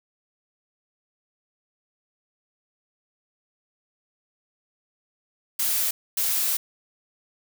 blue noise bursts at uneven times, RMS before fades -24 dBFS, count 2, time 5.59-5.91 / 6.17-6.57 s, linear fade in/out 5 ms, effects none

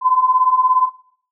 sine beating tone pair, 1007 / 1024 Hz, B5 / C6, +33 / -38 cents, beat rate 17 Hz, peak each -17 / -13 dBFS, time 0.01-0.9 s, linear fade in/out 50 ms, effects noise-tail reverb RT60 0.6 s tail -22 dB re dry

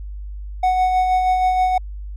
triangle tone with tremolo, 740 Hz, F#5, in tune, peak -11 dBFS, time 0.63-1.78 s, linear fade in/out 5 ms, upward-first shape sine, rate 6.3 Hz, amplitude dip 35%, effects added 50 Hz sine -28 dBFS peak until 2.16 s

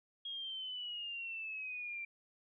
sine exponential sweep, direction down, 3283 to 2351 Hz, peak -40 dBFS, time 0.25-2.05 s, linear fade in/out 5 ms, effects none

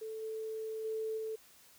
sine tone with level steps, 440 Hz, A4, in tune, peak -39 / -37 / -34 / -36 dBFS, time 0.01-1.36 s, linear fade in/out 10 ms, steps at 0.22 / 0.84 / 1.17 s, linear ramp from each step 10 ms, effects white hiss -61 dBFS RMS until 1.78 s

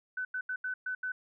sine tone bursts at uneven times, 1507 Hz, F#6, 31 cents sharp, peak -32 dBFS, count 6, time 0.17-0.25 / 0.34-0.41 / 0.49-0.56 / 0.64-0.74 / 0.86-0.95 / 1.03-1.12 s, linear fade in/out 5 ms, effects none

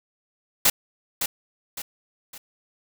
white noise with echo, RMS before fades -17 dBFS, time 0.65-0.7 s, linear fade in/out 5 ms, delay 560 ms, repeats 3, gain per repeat -8 dB, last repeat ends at 2.38 s, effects none

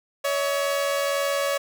sawtooth tone pair together, 562 / 643.9 Hz, C#5 / E5, +24 / -41 cents, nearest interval major second, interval 235 cents, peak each -19 / -27 dBFS, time 0.24-1.58 s, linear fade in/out 10 ms, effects none

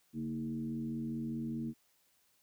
sine tone with frequency modulation, 230 Hz, A#3, 23 cents flat, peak -35 dBFS, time 0.13-1.74 s, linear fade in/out 50 ms, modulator 84.9 Hz, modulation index 0.88, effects white hiss -72 dBFS RMS until 2.42 s

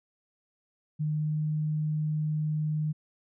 sine tone with pitch glide, 152.4 to 153.28 Hz, D#3 to D#3, -36 to -26 cents, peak -26 dBFS, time 0.99-2.93 s, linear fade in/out 20 ms, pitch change +10 cents, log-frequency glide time 1.11-1.39 s, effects none

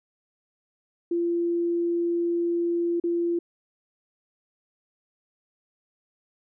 sine tone with dropouts, 342.7 Hz, F4, 33 cents flat, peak -22 dBFS, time 1.11-3.39 s, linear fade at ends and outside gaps 5 ms, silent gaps 3-3.038 s, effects none

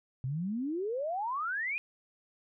sine exponential sweep, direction up, 123.47 to 2518 Hz, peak -31 dBFS, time 0.24-1.78 s, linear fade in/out 0 ms, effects none

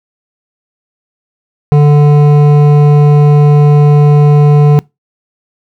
triangle tone with hard clipping, 146.83 Hz, D3, in tune, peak -4 dBFS, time 1.72-4.79 s, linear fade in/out 0 ms, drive 15 dB, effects noise-tail reverb RT60 0.2 s tail -24 dB re dry

